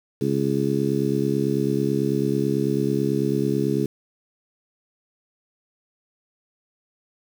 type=harmonic tone; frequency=69.1 Hz; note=C#2; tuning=5 cents flat; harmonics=2 / 3 / 4 / 5 / 6; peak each=-26 / -26 / -26 / -26 / -26 dBFS; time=0.21-3.86 s; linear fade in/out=5 ms; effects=7-bit